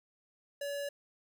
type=tone; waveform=square; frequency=569 Hz; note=C#5; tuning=45 cents sharp; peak=-36 dBFS; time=0.61-0.89 s; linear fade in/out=5 ms; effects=13-bit